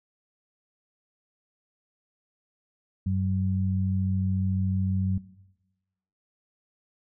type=tone pair together; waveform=sine; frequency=95.1 / 189.05 Hz; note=F#2 / F#3; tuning=+48 / +38 cents; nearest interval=octave; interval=1190 cents; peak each=-25 / -28 dBFS; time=3.06-5.18 s; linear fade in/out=5 ms; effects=noise-tail reverb RT60 1.0 s tail -18 dB re dry